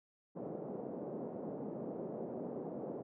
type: band-pass noise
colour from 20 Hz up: white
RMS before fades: -43 dBFS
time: 0.35-3.03 s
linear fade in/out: 20 ms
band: 160 to 560 Hz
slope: 24 dB/octave
effects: none